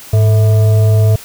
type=tone with frequency modulation; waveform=sine; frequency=106 Hz; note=G#2; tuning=36 cents sharp; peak=-6 dBFS; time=0.13-1.16 s; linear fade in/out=5 ms; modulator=547 Hz; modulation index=0.36; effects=white hiss -34 dBFS RMS until 1.24 s